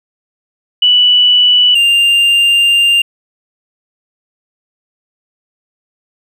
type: tone pair in turn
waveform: sine / triangle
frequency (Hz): 2961 / 2795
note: F#7 / F7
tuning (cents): +1 / +1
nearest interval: minor second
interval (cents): 100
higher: first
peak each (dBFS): -5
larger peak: neither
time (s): 0.82-1.75 / 1.75-3.02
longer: second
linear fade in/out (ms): 5
effects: none